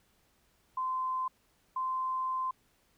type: tone pair in turn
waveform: sine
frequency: 1033 / 1037.3 Hz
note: C6 / C6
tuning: -22 / -15 cents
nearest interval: unison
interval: 7 cents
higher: second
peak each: -30 / -30 dBFS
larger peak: neither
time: 0.77-1.28 / 1.76-2.51 s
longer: second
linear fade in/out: 5 ms
effects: pink hiss -70 dBFS RMS until 2.97 s